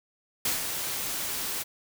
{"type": "noise with ADSR envelope", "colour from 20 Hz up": "white", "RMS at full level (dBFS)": -26, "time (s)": [0.45, 1.64], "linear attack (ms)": 4, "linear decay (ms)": 140, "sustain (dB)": -6, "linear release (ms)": 24, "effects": []}